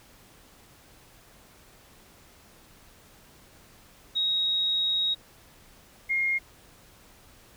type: tone pair in turn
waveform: sine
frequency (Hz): 3783 / 2135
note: A#7 / C7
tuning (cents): +25 / +34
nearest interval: minor seventh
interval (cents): 991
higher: first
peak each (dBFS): -23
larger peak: neither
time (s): 4.15-5.15 / 6.09-6.39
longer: first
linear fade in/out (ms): 20
effects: pink hiss -55 dBFS RMS until 7.56 s